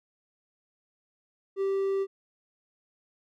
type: tone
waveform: triangle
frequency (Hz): 390.2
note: G4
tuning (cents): -8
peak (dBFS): -23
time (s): 1.56-2.07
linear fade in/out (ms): 50
effects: none